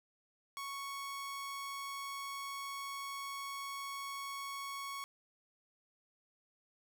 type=tone; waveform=sawtooth; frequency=1108.7 Hz; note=C#6; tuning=in tune; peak=-37 dBFS; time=0.57-5.04 s; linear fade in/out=0 ms; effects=none